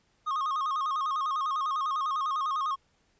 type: tone with vibrato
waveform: triangle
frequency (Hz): 1159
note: D6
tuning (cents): -23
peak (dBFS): -25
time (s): 0.26-2.76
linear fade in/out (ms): 20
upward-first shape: square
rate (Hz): 10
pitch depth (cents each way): 110
effects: pink hiss -69 dBFS RMS until 3.19 s + resampled to 16000 Hz